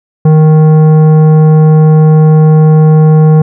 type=tone with tanh clipping; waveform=triangle; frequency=155.6 Hz; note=D#3; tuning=in tune; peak=-3 dBFS; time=0.25-3.42 s; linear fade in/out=5 ms; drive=16 dB; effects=none